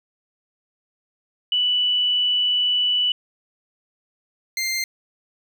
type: tone pair in turn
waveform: sine / 20% pulse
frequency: 2966 / 2097 Hz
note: F#7 / C7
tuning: +4 / +3 cents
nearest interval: tritone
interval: 601 cents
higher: first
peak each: -17 dBFS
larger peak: neither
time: 1.52-3.12 / 4.57-4.84 s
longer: first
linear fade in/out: 2 ms
effects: none